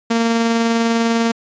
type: tone with tremolo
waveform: sawtooth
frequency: 230 Hz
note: A#3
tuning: 23 cents flat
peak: -9 dBFS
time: 0.1-1.32 s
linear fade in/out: 10 ms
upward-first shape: sine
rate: 20 Hz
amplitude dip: 25%
effects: resampled to 16000 Hz